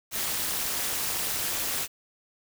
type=noise with amplitude modulation; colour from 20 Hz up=white; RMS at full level=-26 dBFS; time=0.11-1.88 s; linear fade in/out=50 ms; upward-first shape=sine; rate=226 Hz; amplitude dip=80%; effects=none